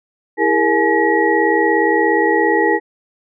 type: tone cluster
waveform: sine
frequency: 328.6 / 408 / 465.2 / 848 / 1909 Hz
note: E4 / G#4 / A#4 / G#5 / A#6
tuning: -5 / -31 / -4 / +36 / +41 cents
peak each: -18 dBFS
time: 0.37-2.8 s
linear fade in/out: 50 ms
effects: none

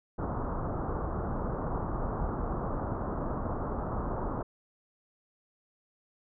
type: low-pass noise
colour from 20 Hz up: pink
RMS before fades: -33 dBFS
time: 0.18-4.43 s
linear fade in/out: 10 ms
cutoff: 1300 Hz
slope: 48 dB/octave
effects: none

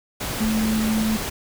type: tone in noise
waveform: sine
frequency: 218.8 Hz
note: A3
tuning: 9 cents flat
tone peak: -19 dBFS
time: 0.4-1.17 s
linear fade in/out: 10 ms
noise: pink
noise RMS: -28 dBFS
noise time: 0.2-1.3 s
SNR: +6 dB
effects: none

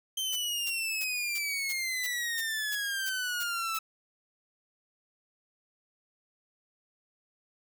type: exponential sweep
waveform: sawtooth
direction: down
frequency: 3136 to 1304 Hz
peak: -27 dBFS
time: 0.17-3.79 s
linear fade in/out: 5 ms
type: noise bursts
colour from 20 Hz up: blue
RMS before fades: -37 dBFS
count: 11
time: 0.32-3.782 s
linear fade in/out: 10 ms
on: 42 ms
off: 300 ms
effects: none

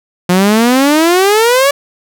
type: exponential sweep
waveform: sawtooth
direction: up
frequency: 175.5 to 576 Hz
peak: -3 dBFS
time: 0.29-1.71 s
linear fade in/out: 5 ms
effects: none

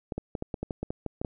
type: clicks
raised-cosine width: 2 ms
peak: -18 dBFS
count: 12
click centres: 0.122 / 0.18 / 0.352 / 0.424 / 0.542 / 0.63 / 0.708 / 0.83 / 0.905 / 1.063 / 1.215 / 1.248 s
effects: none

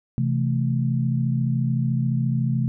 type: chord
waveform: sine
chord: A minor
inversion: first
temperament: equal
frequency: 130.81 / 164.81 / 220 Hz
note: C3 / E3 / A3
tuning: 0 / 0 / 0 cents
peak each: -21 / -27 / -26 dBFS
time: 0.18-2.68 s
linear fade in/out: 0 ms
effects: none

